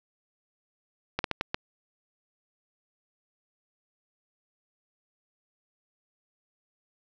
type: slowing click train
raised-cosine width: 0.3 ms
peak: -11 dBFS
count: 5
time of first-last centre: 1.19-1.545 s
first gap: 52 ms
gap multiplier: 1.37
effects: resampled to 16000 Hz + 8-bit